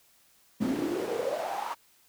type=noise with high-pass filter sweep; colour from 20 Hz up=brown; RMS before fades=-31 dBFS; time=0.6-1.75 s; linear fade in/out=20 ms; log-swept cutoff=220 to 1000 Hz; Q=7; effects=white hiss -63 dBFS RMS until 2.08 s